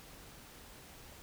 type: silence
effects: pink hiss -54 dBFS RMS until 1.22 s